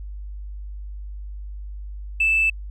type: tone with tanh clipping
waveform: triangle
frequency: 2637 Hz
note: E7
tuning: in tune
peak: -16 dBFS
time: 2.2-2.5 s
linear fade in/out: 5 ms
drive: 4 dB
effects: added 50 Hz sine -31 dBFS peak until 2.7 s